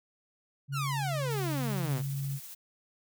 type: tone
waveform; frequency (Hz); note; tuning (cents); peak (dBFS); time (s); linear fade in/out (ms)
sine; 138.59; C#3; 0; -31; 0.68-2.4; 50
type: exponential sweep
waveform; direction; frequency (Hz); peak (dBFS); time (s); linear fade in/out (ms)
sawtooth; down; 1473 to 112.9; -29; 0.72-2.03; 50
type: noise with tremolo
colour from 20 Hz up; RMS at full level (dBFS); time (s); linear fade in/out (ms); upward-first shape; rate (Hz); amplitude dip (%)
blue; -44; 1.3-2.55; 10; sine; 15; 30
effects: none